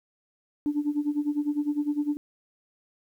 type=tone with tremolo; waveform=sine; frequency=293.7 Hz; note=D4; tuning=in tune; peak=-20 dBFS; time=0.66-2.17 s; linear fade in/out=0 ms; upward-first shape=sine; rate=9.9 Hz; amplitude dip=85%; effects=tanh soft clip ceiling -18 dBFS + 10-bit